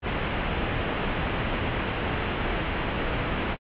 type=low-pass noise; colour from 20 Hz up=pink; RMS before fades=-28 dBFS; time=0.02-3.57 s; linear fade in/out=50 ms; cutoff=3100 Hz; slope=48 dB/octave; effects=AAC 48 kbps